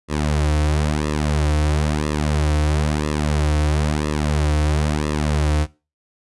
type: tone with flanger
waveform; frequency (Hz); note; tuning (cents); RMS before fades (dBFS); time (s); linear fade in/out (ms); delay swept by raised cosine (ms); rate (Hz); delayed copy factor
sawtooth; 75.3; D2; +44; -19; 0.08-5.67; 50; 1.3 to 5; 1; -0.8
effects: noise-tail reverb RT60 0.3 s tail -21 dB re dry + resampled to 24000 Hz

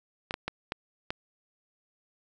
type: clicks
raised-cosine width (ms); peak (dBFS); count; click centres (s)
0.3; -15; 5; 0.309 / 0.341 / 0.48 / 0.721 / 1.105
effects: none

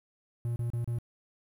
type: tone bursts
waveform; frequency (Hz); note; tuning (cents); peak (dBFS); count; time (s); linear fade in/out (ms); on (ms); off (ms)
triangle; 118.5; A#2; +29; -27; 4; 0.45-0.986; 0; 110; 32
effects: 10-bit

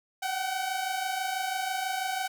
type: tone pair together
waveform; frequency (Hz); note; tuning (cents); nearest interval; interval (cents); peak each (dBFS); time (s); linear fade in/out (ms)
sawtooth; 740 / 766.1; F#5 / G5; 0 / -40; minor second; 60; -30 / -27; 0.22-2.28; 10
effects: none

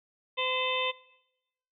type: harmonic tone with a mistuned harmonic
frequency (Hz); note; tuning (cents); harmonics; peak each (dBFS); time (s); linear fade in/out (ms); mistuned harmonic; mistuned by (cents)
512; C5; -38; 1 / 2 / 4 / 5 / 6 / 7; -34 / -33 / -36 / -33 / -36 / -34; 0.37-0.92; 20; 5; +34
effects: noise-tail reverb RT60 0.9 s tail -20 dB re dry

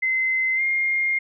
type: tone with pitch glide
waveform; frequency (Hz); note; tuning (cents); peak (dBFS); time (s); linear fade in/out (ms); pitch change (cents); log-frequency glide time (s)
sine; 2059 to 2124; C7 to C7; -28 to +25; -19; 0.02-1.19; 10; +53; 0.55-0.62
effects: none

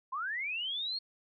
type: linear sweep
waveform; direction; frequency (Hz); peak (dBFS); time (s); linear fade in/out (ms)
sine; up; 994 to 4340; -33; 0.12-0.99; 10
effects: none

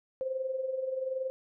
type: tone with amplitude modulation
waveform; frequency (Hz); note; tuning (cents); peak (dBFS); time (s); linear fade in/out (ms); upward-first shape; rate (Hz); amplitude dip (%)
sine; 523.3; C5; 0; -28; 0.21-1.3; 0; sine; 21.1; 60
effects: none

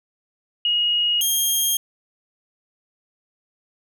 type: tone pair in turn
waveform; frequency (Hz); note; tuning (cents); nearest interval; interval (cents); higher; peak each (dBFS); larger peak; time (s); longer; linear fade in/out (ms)
sine / 10% pulse; 2882 / 3224; F#7 / G7; -46 / +48; major second; 194; second; -17 / -10; second; 0.65-1.21 / 1.21-1.77; neither; 2
effects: none

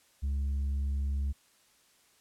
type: tone with tanh clipping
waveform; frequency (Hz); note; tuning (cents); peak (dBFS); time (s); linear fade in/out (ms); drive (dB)
sine; 69.5; C#2; +5; -29; 0.22-1.33; 20; 3
effects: white hiss -65 dBFS RMS until 2.2 s + low-pass 11000 Hz 12 dB/octave

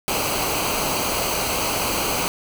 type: noise with comb filter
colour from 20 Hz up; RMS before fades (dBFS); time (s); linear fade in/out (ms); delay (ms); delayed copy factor
pink; -23; 0.08-2.28; 0; 0.56; -0.65
effects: none

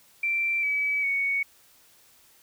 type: tone with pitch steps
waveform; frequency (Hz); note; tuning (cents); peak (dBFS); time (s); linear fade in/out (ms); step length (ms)
sine; 2349 / 2287 / 2227; D7 / D7 / C#7; 0 / -47 / +7; -23; 0.23-1.43; 5; 400
effects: white hiss -58 dBFS RMS until 2.42 s

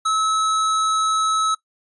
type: tone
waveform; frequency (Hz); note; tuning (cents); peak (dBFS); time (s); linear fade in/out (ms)
square; 1294; E6; -32; -18; 0.05-1.55; 10
effects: noise-tail reverb RT60 0.1 s tail -19 dB re dry + resampled to 24000 Hz

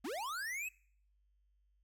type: linear sweep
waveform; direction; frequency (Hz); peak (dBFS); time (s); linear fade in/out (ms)
square; up; 212.4 to 2637; -39; 0.04-0.69; 10
effects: noise-tail reverb RT60 0.6 s tail -24 dB re dry + added 50 Hz sine -70 dBFS peak until 1.83 s

